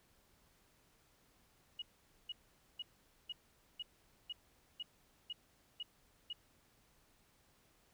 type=tone bursts; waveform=sine; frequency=2895 Hz; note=F#7; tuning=38 cents flat; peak=-40 dBFS; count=10; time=1.79-6.33 s; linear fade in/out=5 ms; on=31 ms; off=470 ms; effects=pink hiss -71 dBFS RMS until 7.93 s